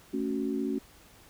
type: chord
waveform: sine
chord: F# minor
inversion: first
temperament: just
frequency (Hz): 222 / 277.5 / 370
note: A3 / C#4 / F#4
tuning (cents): +16 / +2 / 0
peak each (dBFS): -33 / -31 / -34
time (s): 0.13-0.79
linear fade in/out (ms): 10
effects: pink hiss -56 dBFS RMS until 1.29 s